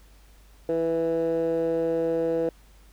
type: tone with band-pass filter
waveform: 15% pulse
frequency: 164.81 Hz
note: E3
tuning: in tune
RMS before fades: -25 dBFS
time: 0.69-2.49 s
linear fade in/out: 2 ms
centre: 450 Hz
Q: 4.1
effects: added 50 Hz sine -51 dBFS peak until 2.92 s + pink hiss -59 dBFS RMS until 2.92 s